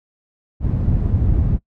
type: low-pass noise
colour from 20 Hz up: white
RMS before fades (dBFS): -17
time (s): 0.6-1.59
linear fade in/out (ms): 50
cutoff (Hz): 100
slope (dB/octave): 12
effects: noise-tail reverb RT60 0.1 s tail -21 dB re dry